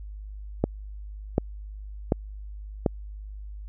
click train, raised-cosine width 2 ms, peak -7 dBFS, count 4, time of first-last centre 0.64-2.862 s, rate 1.35 Hz, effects added 51 Hz sine -36 dBFS peak until 3.68 s

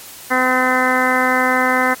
harmonic tone, 255.4 Hz, C4, 42 cents flat, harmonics 1 / 2 / 3 / 4 / 5 / 6 / 7 / 8, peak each -21 / -21 / -21 / -21 / -21 / -21 / -21 / -21 dBFS, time 0.3-1.95 s, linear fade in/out 20 ms, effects white hiss -36 dBFS RMS until 2 s + MP3 64 kbps

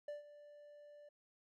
triangle tone with ADSR envelope, 587.3 Hz, D5, in tune, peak -39 dBFS, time 0.08-1.09 s, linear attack 4 ms, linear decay 140 ms, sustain -15 dB, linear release 6 ms, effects none

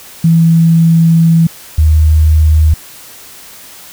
sine tone pair in turn, 164.9 / 77.82 Hz, E3 / D#2, +1 / +1 cents, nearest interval octave + minor second, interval 1300 cents, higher first, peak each -4 dBFS, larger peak neither, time 0.24-1.47 / 1.78-2.74 s, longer first, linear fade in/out 5 ms, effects white hiss -34 dBFS RMS until 3.92 s

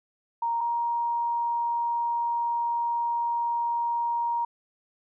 sine tone pair in turn, 932.3 / 941 Hz, A#5 / A#5, 0 / +16 cents, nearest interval unison, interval 16 cents, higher second, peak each -24 dBFS, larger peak neither, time 0.42-0.61 / 0.61-4.45 s, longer second, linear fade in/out 5 ms, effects none

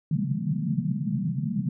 pink band-pass noise, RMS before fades -27 dBFS, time 0.11-1.69 s, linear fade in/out 2 ms, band 130 to 230 Hz, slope 96 dB/octave, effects none

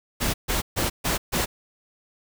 pink noise bursts, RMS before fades -24 dBFS, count 5, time 0.2-1.46 s, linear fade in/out 20 ms, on 140 ms, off 140 ms, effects none

